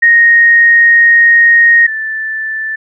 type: tone pair in turn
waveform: sine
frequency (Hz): 1864.7 / 1761.2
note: A#6 / A6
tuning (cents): 0 / +1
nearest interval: minor second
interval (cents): 99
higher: first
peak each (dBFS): -3 / -15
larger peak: first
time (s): 0.02-1.87 / 1.87-2.76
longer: first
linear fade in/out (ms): 10
effects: none